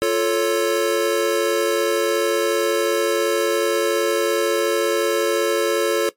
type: chord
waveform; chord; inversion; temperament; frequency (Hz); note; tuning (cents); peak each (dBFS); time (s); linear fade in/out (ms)
square; F augmented; none; equal; 349.2 / 440 / 554.4; F4 / A4 / C#5; 0 / 0 / 0; -23 / -20 / -22; 0.02-6.09; 0
effects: noise-tail reverb RT60 0.1 s tail -17 dB re dry + MP3 64 kbps